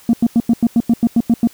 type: tone bursts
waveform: sine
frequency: 233.1 Hz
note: A#3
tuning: in tune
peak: -6 dBFS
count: 11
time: 0.09-1.473 s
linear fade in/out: 2 ms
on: 43 ms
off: 91 ms
effects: tanh soft clip ceiling -7 dBFS + white hiss -45 dBFS RMS until 1.53 s